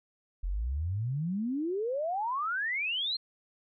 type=exponential sweep; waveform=sine; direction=up; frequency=41.2 to 4272 Hz; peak=-29 dBFS; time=0.43-3.17 s; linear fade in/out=10 ms; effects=none